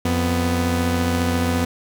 sawtooth tone pair together, 87.75 / 248.7 Hz, F2 / B3, +9 / +12 cents, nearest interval octave + tritone, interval 1803 cents, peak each -17 dBFS, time 0.05-1.65 s, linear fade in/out 5 ms, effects none

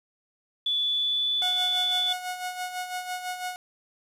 sine tone with pitch glide, 3452 to 3474 Hz, A7 to A7, -34 to -23 cents, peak -23 dBFS, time 0.66-2.13 s, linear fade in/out 5 ms, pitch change +11 cents, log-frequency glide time 0.8-1.3 s
sawtooth tone with tremolo, 729 Hz, F#5, 26 cents flat, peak -25 dBFS, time 1.42-3.56 s, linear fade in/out 0 ms, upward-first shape sine, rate 6 Hz, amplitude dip 60%
effects resampled to 32000 Hz + 9-bit

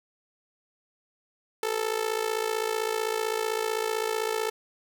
sawtooth tone with amplitude modulation, 440 Hz, A4, in tune, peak -19 dBFS, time 1.63-4.5 s, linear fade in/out 2 ms, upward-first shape sine, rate 55.7 Hz, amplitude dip 80%, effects none

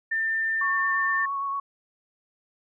sine tone, 1793 Hz, A6, 32 cents sharp, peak -23 dBFS, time 0.11-1.26 s, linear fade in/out 10 ms
sine tone with vibrato, 1108.7 Hz, C#6, in tune, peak -26 dBFS, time 0.61-1.6 s, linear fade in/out 5 ms, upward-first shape sine, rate 8.7 Hz, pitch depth 17 cents each way
effects none

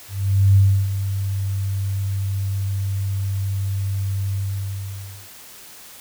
sine tone with ADSR envelope, 98 Hz, G2, in tune, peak -9 dBFS, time 0.08-5.29 s, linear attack 480 ms, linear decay 320 ms, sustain -11 dB, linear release 940 ms, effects white hiss -42 dBFS RMS until 6 s

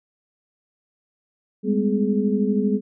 sine tone cluster, 199.6 / 212.2 / 252.4 / 420.5 Hz, G3 / G#3 / B3 / G#4, +32 / +38 / +38 / +22 cents, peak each -21 / -24 / -25 / -25 dBFS, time 1.63-2.81 s, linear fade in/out 50 ms, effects none

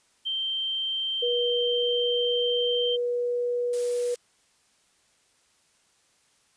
sine tone, 3136 Hz, G7, in tune, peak -26 dBFS, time 0.25-2.97 s, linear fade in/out 20 ms
sine tone with pitch glide, 482.1 to 485.7 Hz, B4 to B4, -42 to -29 cents, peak -24 dBFS, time 1.22-4.15 s, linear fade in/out 10 ms, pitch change +13 cents, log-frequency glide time 1.6-3.47 s
blue noise, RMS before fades -38 dBFS, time 3.73-4.16 s, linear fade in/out 2 ms
effects white hiss -65 dBFS RMS until 6.56 s + resampled to 22050 Hz

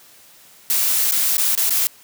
blue noise with dropouts, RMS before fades -18 dBFS, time 0.7-1.87 s, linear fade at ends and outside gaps 0 ms, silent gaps 1.111-1.121 / 1.369-1.381 / 1.551-1.576 / 1.695-1.706 s, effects white hiss -48 dBFS RMS until 2.03 s + high-pass 80 Hz 12 dB/octave

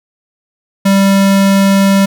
square tone, 196 Hz, G3, in tune, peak -7 dBFS, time 0.85-2.06 s, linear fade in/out 10 ms, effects none

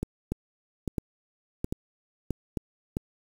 two click trains, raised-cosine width 3 ms, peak -15 / -16 dBFS, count 5 / 4, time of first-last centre 0.32-2.969 / 0.03-2.572 s, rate 1.51 / 1.18 Hz, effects 7-bit

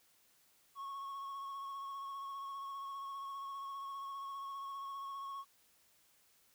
triangle tone with vibrato, 1100 Hz, C#6, 14 cents flat, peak -40 dBFS, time 0.75-5.45 s, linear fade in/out 50 ms, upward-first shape sine, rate 15 Hz, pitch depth 23 cents each way, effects white hiss -70 dBFS RMS until 6.54 s

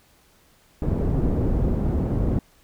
pink low-pass noise, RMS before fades -22 dBFS, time 0.82-2.39 s, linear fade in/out 2 ms, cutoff 360 Hz, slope 12 dB/octave, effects pink hiss -58 dBFS RMS until 2.63 s

